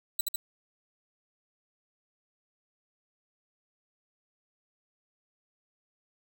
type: tone with echo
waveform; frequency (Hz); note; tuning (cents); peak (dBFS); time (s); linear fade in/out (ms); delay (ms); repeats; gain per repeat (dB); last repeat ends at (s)
10% pulse; 3951; B7; 0; -17; 0.19-0.21; 5; 75; 2; -2; 0.36
effects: none